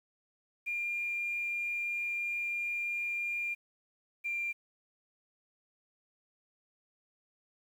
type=tone pair in turn; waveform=sine; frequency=2401 / 2379 Hz; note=D7 / D7; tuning=+38 / +22 cents; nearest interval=unison; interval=16 cents; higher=first; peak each=-31 / -31 dBFS; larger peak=neither; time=0.66-3.55 / 4.24-4.53 s; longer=first; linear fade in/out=20 ms; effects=tanh soft clip ceiling -27 dBFS + 10-bit